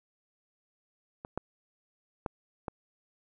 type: clicks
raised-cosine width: 1 ms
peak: -26 / -18 / -18 / -20 dBFS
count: 4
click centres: 1.249 / 1.376 / 2.262 / 2.682 s
effects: none